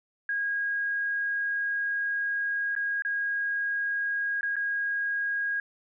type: tone with dropouts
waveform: sine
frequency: 1637 Hz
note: G#6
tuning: 25 cents flat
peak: -26 dBFS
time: 0.29-5.6 s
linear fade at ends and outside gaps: 2 ms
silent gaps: 2.752-2.763 / 3.022-3.049 / 4.41-4.43 / 4.557-4.565 s
effects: none